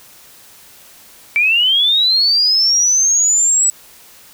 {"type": "linear sweep", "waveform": "sine", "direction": "up", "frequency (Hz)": [2300, 7902], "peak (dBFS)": -10, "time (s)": [1.36, 3.7], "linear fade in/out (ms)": 0, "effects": ["white hiss -43 dBFS RMS until 4.33 s"]}